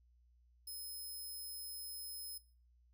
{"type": "tone", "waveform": "5% pulse", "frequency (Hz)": 5140, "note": "E8", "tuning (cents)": -45, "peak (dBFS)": -39, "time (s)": [0.67, 2.38], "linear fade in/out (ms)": 5, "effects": ["noise-tail reverb RT60 0.4 s tail -18 dB re dry", "added 60 Hz sine -66 dBFS peak until 2.93 s"]}